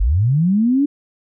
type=linear sweep; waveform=sine; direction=up; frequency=41.2 to 293.7 Hz; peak=-12 dBFS; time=0-0.86 s; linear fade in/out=10 ms; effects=none